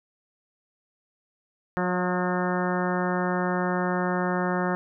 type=harmonic tone with a mistuned harmonic; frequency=180 Hz; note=F#3; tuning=47 cents flat; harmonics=1 / 2 / 3 / 4 / 5 / 6 / 7 / 8 / 9 / 10; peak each=-27 / -30 / -32 / -33 / -34 / -35 / -35 / -36 / -37 / -37 dBFS; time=1.77-4.75 s; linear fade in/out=0 ms; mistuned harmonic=3; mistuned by=+21 cents; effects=none